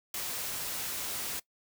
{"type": "noise with ADSR envelope", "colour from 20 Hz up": "white", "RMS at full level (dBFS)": -34, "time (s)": [0.14, 1.4], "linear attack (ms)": 4, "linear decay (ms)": 4, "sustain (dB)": -2, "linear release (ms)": 11, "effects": ["noise-tail reverb RT60 0.1 s tail -20 dB re dry"]}